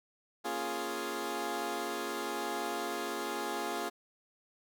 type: chord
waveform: 15% pulse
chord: Bb minor seventh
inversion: none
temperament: equal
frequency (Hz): 233.1 / 277.2 / 349.2 / 415.3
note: Bb3 / Db4 / F4 / Ab4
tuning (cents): 0 / 0 / 0 / 0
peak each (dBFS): -37 / -36 / -32 / -32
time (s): 0.44-3.9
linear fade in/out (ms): 20
effects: none